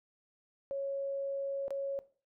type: tone with dropouts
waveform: sine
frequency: 552 Hz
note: C#5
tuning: 7 cents flat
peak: -33 dBFS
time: 0.71-1.99 s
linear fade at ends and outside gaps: 0 ms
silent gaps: 1.681-1.706 s
effects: noise-tail reverb RT60 0.4 s tail -17 dB re dry